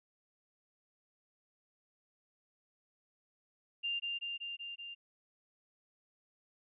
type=tone with echo; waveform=sine; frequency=2794 Hz; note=F7; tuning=in tune; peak=-33 dBFS; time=3.83-4 s; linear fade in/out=20 ms; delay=190 ms; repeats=5; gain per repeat=-2 dB; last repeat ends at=4.95 s; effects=none